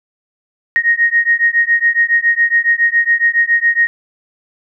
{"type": "beating tone pair", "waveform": "sine", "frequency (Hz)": [1864.7, 1871.9], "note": ["A#6", "A#6"], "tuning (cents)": [0, 7], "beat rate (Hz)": 7.2, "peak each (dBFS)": -13, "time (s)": [0.76, 3.87], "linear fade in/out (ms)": 0, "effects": []}